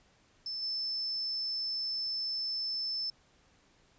sine tone with level steps, 5274 Hz, E8, in tune, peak -35 / -32 dBFS, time 0.46-3.1 s, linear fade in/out 2 ms, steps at 0.62 s, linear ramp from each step 10 ms, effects pink hiss -66 dBFS RMS until 3.98 s + resampled to 16000 Hz

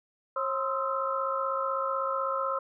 sine tone cluster, 540 / 1042 / 1280 / 1336 Hz, C#5 / C6 / D#6 / E6, -45 / -7 / +49 / +23 cents, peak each -32 / -33 / -33 / -33 dBFS, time 0.36-2.59 s, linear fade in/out 5 ms, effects none

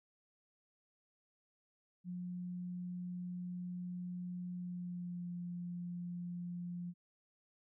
sine tone with pitch glide, 178.7 to 175.43 Hz, F3 to F3, +40 to +8 cents, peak -40 dBFS, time 2.04-6.94 s, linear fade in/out 50 ms, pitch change -32 cents, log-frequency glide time 4.55-5.29 s, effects none

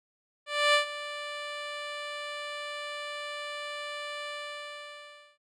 10% pulse tone with ADSR envelope, 587.3 Hz, D5, in tune, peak -11 dBFS, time 0.46-5.38 s, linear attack 280 ms, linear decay 110 ms, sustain -16 dB, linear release 1100 ms, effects low-pass 6000 Hz 12 dB/octave

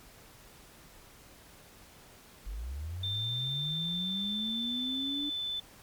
sine linear sweep, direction up, 44.18 to 293.7 Hz, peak -35 dBFS, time 2.46-5.3 s, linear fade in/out 10 ms
sine tone with pitch glide, 3578 to 3517 Hz, A7 to A7, +28 to -1 cents, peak -32 dBFS, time 3.03-5.6 s, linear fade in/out 5 ms, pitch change -29 cents, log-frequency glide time 3.48-5.2 s
effects pink hiss -55 dBFS RMS until 5.82 s + MP3 96 kbps

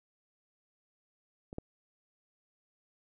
clicks, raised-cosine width 2 ms, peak -30 / -23 dBFS, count 2, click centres 1.529 / 1.584 s, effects none

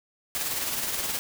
white noise with tremolo, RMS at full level -28 dBFS, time 0.35-1.19 s, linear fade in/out 0 ms, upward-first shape sine, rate 19 Hz, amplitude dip 40%, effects none

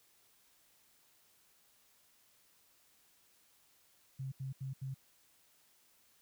sine tone bursts, 133.6 Hz, C3, 36 cents sharp, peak -38 dBFS, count 4, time 4.19-4.944 s, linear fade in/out 10 ms, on 130 ms, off 78 ms, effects white hiss -69 dBFS RMS until 6.21 s

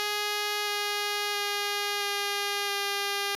5% pulse tone with pitch steps, 415.3 / 412 / 408.6 / 405.3 / 402.1 Hz, G#4 / G#4 / G#4 / G#4 / G4, 0 / -14 / -28 / -42 / +44 cents, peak -16 dBFS, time 0-3.35 s, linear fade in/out 0 ms, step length 670 ms, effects low-pass 12000 Hz 12 dB/octave

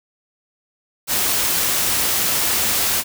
white noise, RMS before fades -19 dBFS, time 1.07-3.04 s, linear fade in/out 50 ms, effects none

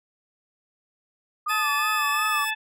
sine tone with vibrato, 1203 Hz, D6, 41 cents sharp, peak -24 dBFS, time 1.46-2.45 s, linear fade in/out 10 ms, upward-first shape sine, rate 2.8 Hz, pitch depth 91 cents each way
10% pulse tone with pitch glide, 2485 to 2604 Hz, D#7 to E7, -3 to -22 cents, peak -23 dBFS, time 1.48-2.51 s, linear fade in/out 20 ms, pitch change +81 cents, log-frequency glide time 1.83-2.32 s
harmonic tone, 870 Hz, A5, 20 cents flat, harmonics 1 / 2 / 3 / 4, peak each -32 / -28 / -29 / -34 dBFS, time 1.49-2.55 s, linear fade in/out 20 ms
effects none

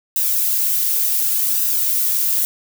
violet noise with flanger, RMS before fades -18 dBFS, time 0.16-2.45 s, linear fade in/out 0 ms, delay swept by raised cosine 0.9 to 3.3 ms, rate 0.68 Hz, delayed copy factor -0.5, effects none

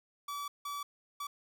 45% pulse tone bursts at uneven times, 1149 Hz, D6, 38 cents flat, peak -37 dBFS, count 3, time 0.28-0.48 / 0.65-0.83 / 1.2-1.27 s, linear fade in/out 5 ms, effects none

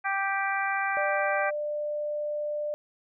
harmonic tone, 392.1 Hz, G4, in tune, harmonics 2 / 3 / 4 / 5 / 6, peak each -30 / -33 / -30 / -34 / -35 dBFS, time 0.04-1.51 s, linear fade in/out 20 ms
sine tone, 595 Hz, D5, 22 cents sharp, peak -28 dBFS, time 0.97-2.74 s, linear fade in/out 0 ms
effects none

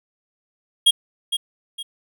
square tone with echo, 3266 Hz, G#7, 30 cents flat, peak -11 dBFS, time 0.86-0.91 s, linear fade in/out 10 ms, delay 460 ms, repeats 2, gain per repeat -9 dB, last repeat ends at 1.83 s, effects none

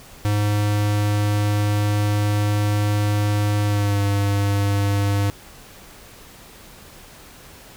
square tone with pitch glide, 103.83 to 100.64 Hz, G#2 to G2, 0 to +46 cents, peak -18 dBFS, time 0.25-5.3 s, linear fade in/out 0 ms, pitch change -54 cents, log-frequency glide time 3.64-4.01 s, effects pink hiss -44 dBFS RMS until 7.76 s

